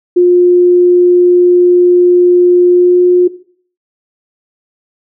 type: tone with pitch glide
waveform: sine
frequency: 355.6 to 358.1 Hz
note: F4 to F4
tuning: +31 to +43 cents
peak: -3 dBFS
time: 0.16-3.28 s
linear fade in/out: 10 ms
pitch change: +12 cents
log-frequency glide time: 2.7-3.02 s
effects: noise-tail reverb RT60 0.5 s tail -17 dB re dry